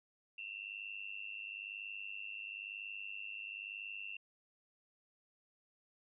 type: tone with amplitude modulation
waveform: sine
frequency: 2713 Hz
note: E7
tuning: 49 cents sharp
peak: -39 dBFS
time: 0.38-4.17 s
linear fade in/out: 5 ms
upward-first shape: sine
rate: 101 Hz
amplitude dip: 90%
effects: none